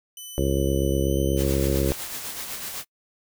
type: tone with pitch glide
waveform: 10% pulse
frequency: 3000 to 3044 Hz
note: F#7 to F#7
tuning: +23 to +48 cents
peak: -29 dBFS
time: 0.17-1.43 s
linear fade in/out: 2 ms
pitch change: +25 cents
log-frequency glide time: 1.05-1.13 s
type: harmonic tone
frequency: 68.2 Hz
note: C#2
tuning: 28 cents flat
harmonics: 1 / 2 / 3 / 4 / 5 / 6 / 7 / 8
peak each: -25 / -27 / -31 / -31 / -27 / -30 / -31 / -30 dBFS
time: 0.38-1.92 s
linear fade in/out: 0 ms
type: noise with tremolo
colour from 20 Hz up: white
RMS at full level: -32 dBFS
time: 1.36-2.85 s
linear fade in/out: 50 ms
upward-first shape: sine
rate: 7.9 Hz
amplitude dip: 40%
effects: noise-tail reverb RT60 0.1 s tail -26 dB re dry